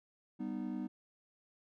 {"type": "chord", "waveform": "triangle", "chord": "G augmented", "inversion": "none", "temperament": "equal with one note detuned", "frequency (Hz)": [196, 246.9, 308.1], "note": ["G3", "B3", "D#4"], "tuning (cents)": [0, 0, -17], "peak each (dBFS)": [-40, -38, -40], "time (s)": [0.39, 0.88], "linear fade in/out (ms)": 20, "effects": []}